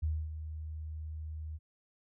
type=tone with ADSR envelope; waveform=sine; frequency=77.9 Hz; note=D#2; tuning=3 cents sharp; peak=-28 dBFS; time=0.02-1.59 s; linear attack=17 ms; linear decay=250 ms; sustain=-10 dB; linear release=36 ms; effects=none